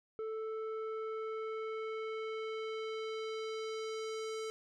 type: tone with low-pass filter sweep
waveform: square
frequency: 440 Hz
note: A4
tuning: in tune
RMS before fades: -40 dBFS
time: 0.19-4.5 s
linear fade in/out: 0 ms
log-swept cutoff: 960 to 7300 Hz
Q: 1.3
effects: none